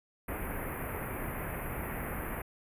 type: band-stop noise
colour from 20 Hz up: pink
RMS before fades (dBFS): -37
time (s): 0.28-2.42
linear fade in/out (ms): 5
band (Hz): 2400 to 11000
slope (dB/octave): 48
effects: resampled to 32000 Hz